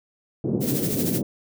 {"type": "band-pass noise", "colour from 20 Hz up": "pink", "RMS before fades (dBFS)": -25, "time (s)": [0.44, 1.23], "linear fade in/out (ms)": 2, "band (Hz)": [140, 420], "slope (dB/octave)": 24}
{"type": "noise with tremolo", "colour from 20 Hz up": "blue", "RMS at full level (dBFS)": -27, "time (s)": [0.6, 1.22], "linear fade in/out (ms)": 50, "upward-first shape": "sine", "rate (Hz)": 13, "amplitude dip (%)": 55}
{"effects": []}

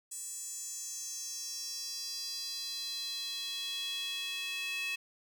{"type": "tone with high-pass filter sweep", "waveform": "square", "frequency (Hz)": 370, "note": "F#4", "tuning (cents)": 0, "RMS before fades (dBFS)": -39, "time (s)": [0.11, 4.96], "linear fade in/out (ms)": 10, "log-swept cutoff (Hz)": [7900, 2600], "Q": 4.9, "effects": []}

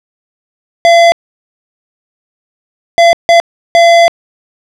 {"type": "tone bursts at uneven times", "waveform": "square", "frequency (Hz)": 680, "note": "F5", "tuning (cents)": -46, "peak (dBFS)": -3, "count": 4, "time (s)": [[0.85, 1.12], [2.98, 3.13], [3.29, 3.4], [3.75, 4.08]], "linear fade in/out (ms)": 0, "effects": ["low-pass 5000 Hz 12 dB/octave"]}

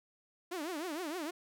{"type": "tone with vibrato", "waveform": "sawtooth", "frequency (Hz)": 329.6, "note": "E4", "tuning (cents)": 0, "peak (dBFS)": -33, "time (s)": [0.51, 1.31], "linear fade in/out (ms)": 10, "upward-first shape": "triangle", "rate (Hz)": 6.5, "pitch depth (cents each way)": 270, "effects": []}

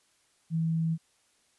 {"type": "tone", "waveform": "sine", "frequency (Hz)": 162.9, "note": "E3", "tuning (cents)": -20, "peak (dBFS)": -25, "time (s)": [0.5, 0.98], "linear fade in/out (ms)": 50, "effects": ["white hiss -68 dBFS RMS until 1.58 s", "resampled to 24000 Hz"]}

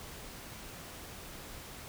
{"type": "silence", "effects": ["pink hiss -47 dBFS RMS until 1.88 s"]}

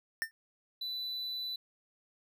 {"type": "tone with exponential decay", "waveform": "square", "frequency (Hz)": 1800, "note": "A6", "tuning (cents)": 39, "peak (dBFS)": -27, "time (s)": [0.22, 0.31], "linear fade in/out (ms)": 0, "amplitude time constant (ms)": 19}
{"type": "tone", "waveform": "triangle", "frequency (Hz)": 3985, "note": "B7", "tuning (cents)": 15, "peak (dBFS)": -34, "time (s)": [0.81, 1.56], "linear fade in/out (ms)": 5}
{"effects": []}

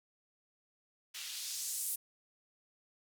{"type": "noise with band-pass filter sweep", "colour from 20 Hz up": "blue", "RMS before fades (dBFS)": -40, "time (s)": [1.14, 1.96], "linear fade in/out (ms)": 10, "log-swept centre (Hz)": [2700, 11000], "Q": 1.3, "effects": []}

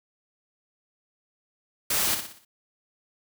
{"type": "noise with echo", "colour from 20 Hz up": "white", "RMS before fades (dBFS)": -25, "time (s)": [1.9, 2.15], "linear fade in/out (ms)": 5, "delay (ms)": 60, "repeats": 5, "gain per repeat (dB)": -7, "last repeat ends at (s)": 2.45, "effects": []}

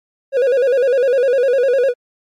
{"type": "tone with vibrato", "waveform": "triangle", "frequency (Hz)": 516, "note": "C5", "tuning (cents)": -24, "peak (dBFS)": -9, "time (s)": [0.32, 1.94], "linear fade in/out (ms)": 50, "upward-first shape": "square", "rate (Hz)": 9.9, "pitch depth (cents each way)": 96, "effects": ["MP3 64 kbps"]}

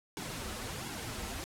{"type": "noise with flanger", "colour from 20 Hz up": "pink", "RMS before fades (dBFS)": -40, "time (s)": [0.17, 1.44], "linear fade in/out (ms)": 0, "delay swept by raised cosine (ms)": [1.6, 7.3], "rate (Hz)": 1.4, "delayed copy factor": -0.9, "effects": ["low-pass 12000 Hz 12 dB/octave"]}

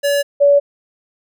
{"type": "tone pair in turn", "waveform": ["square", "sine"], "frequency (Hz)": [570, 570], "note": ["C#5", "C#5"], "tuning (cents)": [48, 48], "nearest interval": "unison", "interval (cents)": 0, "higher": "neither", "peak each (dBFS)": [-14, -7], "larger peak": "second", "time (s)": [[0.03, 0.23], [0.4, 0.6]], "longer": "neither", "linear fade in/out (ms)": 20, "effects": []}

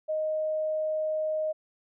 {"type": "tone", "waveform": "sine", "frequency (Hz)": 622.3, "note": "D#5", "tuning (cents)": 0, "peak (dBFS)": -26, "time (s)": [0.08, 1.53], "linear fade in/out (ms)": 20, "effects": []}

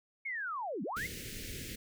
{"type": "linear two-way sweep", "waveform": "sine", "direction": "down then up", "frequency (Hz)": [2226, 170, 2226], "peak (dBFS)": -35, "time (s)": [0.25, 1.07], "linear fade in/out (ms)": 10, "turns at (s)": 0.83}
{"type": "band-stop noise", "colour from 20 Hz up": "pink", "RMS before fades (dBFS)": -43, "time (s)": [0.96, 1.76], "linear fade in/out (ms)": 10, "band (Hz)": [490, 1700], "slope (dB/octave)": 48}
{"effects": []}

